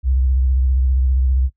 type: tone with vibrato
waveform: sine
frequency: 64.8 Hz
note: C2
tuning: 16 cents flat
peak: -13 dBFS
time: 0.03-1.5 s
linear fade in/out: 50 ms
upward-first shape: triangle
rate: 15 Hz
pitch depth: 97 cents each way
effects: noise-tail reverb RT60 0.1 s tail -19 dB re dry